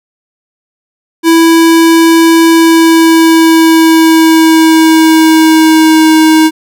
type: tone with pitch glide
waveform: square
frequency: 329.6 to 316 Hz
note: E4 to D#4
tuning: 0 to +27 cents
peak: -3 dBFS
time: 1.23-6.51 s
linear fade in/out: 50 ms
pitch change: -73 cents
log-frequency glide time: 2.49-6.16 s
effects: none